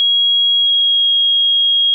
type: tone with pitch glide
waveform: sine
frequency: 3300 to 3275 Hz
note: G#7 to G#7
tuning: -12 to -25 cents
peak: -10 dBFS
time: 0-1.94 s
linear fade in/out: 0 ms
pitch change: -13 cents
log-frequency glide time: 0.59-1.1 s
effects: none